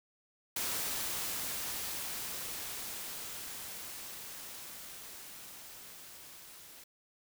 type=noise with level ramp; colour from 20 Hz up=white; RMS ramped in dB=-35 to -53 dBFS; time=0.56-6.84 s; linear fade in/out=5 ms; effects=none